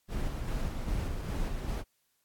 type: noise with tremolo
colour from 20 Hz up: brown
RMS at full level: -32 dBFS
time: 0.08-1.84 s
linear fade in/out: 50 ms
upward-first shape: square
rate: 2.5 Hz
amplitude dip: 30%
effects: white hiss -75 dBFS RMS until 2.24 s + AAC 64 kbps